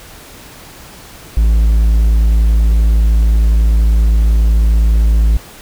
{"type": "tone", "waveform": "triangle", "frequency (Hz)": 55, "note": "A1", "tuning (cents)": 0, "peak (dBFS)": -5, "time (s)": [1.37, 5.37], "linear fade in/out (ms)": 0, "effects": ["pink hiss -36 dBFS RMS until 5.61 s"]}